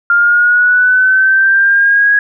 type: linear sweep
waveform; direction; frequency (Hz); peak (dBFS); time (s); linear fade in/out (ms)
sine; up; 1396.9 to 1661.2; -6; 0.1-2.19; 2
effects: none